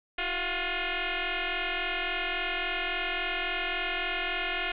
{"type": "tone with frequency modulation", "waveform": "sine", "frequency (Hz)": 376.8, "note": "F#4", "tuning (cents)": 32, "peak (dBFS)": -28, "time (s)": [0.18, 4.72], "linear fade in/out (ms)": 5, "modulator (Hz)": 355, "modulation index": 7.9, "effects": []}